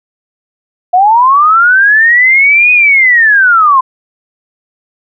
sine linear two-way sweep, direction up then down, 700 to 2500 to 1015 Hz, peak -3 dBFS, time 0.93-3.81 s, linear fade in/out 10 ms, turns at 2.72 s, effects none

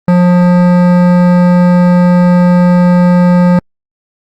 sine tone with hard clipping, 177.8 Hz, F3, 31 cents sharp, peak -6 dBFS, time 0.08-3.59 s, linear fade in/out 2 ms, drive 15 dB, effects Opus 32 kbps

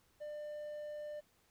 triangle tone, 597 Hz, D5, 28 cents sharp, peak -40 dBFS, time 0.2-1.21 s, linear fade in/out 20 ms, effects pink hiss -72 dBFS RMS until 1.5 s

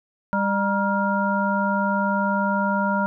harmonic tone with a mistuned harmonic, 200 Hz, G3, 35 cents sharp, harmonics 1 / 3 / 5 / 7, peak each -23 / -27 / -24 / -26 dBFS, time 0.33-3.06 s, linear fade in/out 0 ms, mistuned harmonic 5, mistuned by -86 cents, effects none

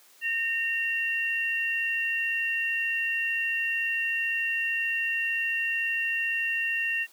sine tone pair together, 1837.5 / 2751 Hz, A#6 / F7, -25 / -27 cents, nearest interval perfect fifth, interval 698 cents, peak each -28 dBFS, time 0.21-7.07 s, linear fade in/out 50 ms, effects white hiss -57 dBFS RMS until 7.12 s + high-pass 300 Hz 12 dB/octave

